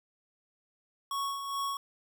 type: tone with tremolo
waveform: square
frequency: 1108.7 Hz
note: C#6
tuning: in tune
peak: -31 dBFS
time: 1.11-1.77 s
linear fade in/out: 2 ms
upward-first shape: sine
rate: 2.4 Hz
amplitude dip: 50%
effects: none